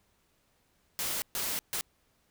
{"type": "noise bursts at uneven times", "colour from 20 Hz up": "white", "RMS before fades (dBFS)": -33, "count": 3, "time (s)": [[0.99, 1.22], [1.35, 1.59], [1.73, 1.81]], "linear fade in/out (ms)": 0, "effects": ["pink hiss -71 dBFS RMS until 2.3 s"]}